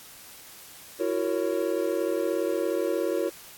triangle chord, F# dominant seventh, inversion third, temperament just, 333 / 370 / 462.5 / 555 Hz, E4 / F#4 / A#4 / C#5, +18 / 0 / -14 / +2 cents, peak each -28 dBFS, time 0.99-3.3 s, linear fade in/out 20 ms, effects white hiss -47 dBFS RMS until 3.57 s + AAC 64 kbps

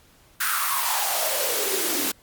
white noise with high-pass filter sweep, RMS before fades -24 dBFS, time 0.4-2.12 s, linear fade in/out 10 ms, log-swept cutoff 1500 to 260 Hz, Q 6.3, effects pink hiss -56 dBFS RMS until 2.22 s + Opus 48 kbps

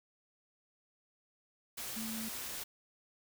sine tone in noise, 223.1 Hz, A3, 24 cents sharp, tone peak -40 dBFS, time 1.96-2.29 s, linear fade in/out 10 ms, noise white, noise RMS -42 dBFS, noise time 1.77-2.64 s, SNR -1 dB, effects none

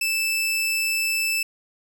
sawtooth tone, 2637 Hz, E7, in tune, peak -18 dBFS, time 0.01-1.43 s, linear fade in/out 5 ms, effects none

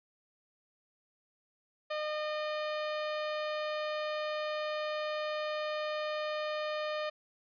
sawtooth tone, 609 Hz, D#5, 37 cents flat, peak -29 dBFS, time 1.9-7.1 s, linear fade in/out 10 ms, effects resampled to 11025 Hz

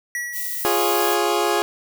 square tone with exponential decay, 1933 Hz, B6, 38 cents flat, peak -23 dBFS, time 0.15-1.12 s, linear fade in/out 1 ms, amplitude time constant 210 ms
violet noise, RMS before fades -27 dBFS, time 0.32-1.18 s, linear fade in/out 50 ms
20% pulse chord, Db major, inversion first, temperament equal, 349.2 / 415.3 / 554.4 Hz, F4 / Ab4 / Db5, 0 / 0 / 0 cents, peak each -17 / -16 / -22 dBFS, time 0.65-1.62 s, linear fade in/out 0 ms
effects none

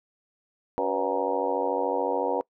harmonic tone with a mistuned harmonic, 93.8 Hz, F#2, 24 cents sharp, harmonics 3 / 4 / 5 / 6 / 7 / 8 / 9 / 10, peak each -34 / -33 / -28 / -32 / -34 / -34 / -34 / -31 dBFS, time 0.78-2.41 s, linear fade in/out 0 ms, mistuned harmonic 5, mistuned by +72 cents, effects noise-tail reverb RT60 0.1 s tail -24 dB re dry

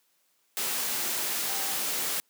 sine tone in noise, 784 Hz, G5, in tune, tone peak -41 dBFS, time 1.49-1.77 s, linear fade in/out 0 ms, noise white, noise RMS -30 dBFS, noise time 0.57-2.2 s, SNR -14 dB, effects white hiss -70 dBFS RMS until 2.29 s + high-pass 200 Hz 12 dB/octave

